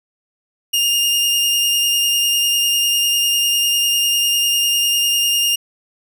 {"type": "tone with vibrato", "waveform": "sawtooth", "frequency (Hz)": 2823, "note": "F7", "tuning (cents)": 18, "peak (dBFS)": -11, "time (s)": [0.73, 5.56], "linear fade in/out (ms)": 10, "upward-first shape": "square", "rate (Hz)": 10, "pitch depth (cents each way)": 12, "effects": []}